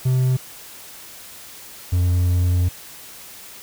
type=tone pair in turn; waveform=triangle; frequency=128.6 / 88.97 Hz; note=C3 / F2; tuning=-30 / +33 cents; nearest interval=tritone; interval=637 cents; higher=first; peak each=-13 dBFS; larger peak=neither; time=0.05-0.37 / 1.92-2.69 s; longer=second; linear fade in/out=10 ms; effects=white hiss -40 dBFS RMS until 3.62 s